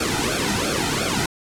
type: noise with flanger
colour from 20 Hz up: pink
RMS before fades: -22 dBFS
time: 0-1.26 s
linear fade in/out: 5 ms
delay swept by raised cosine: 1 to 1.83 ms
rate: 2.9 Hz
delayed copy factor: -0.9
effects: low-pass 9000 Hz 12 dB/octave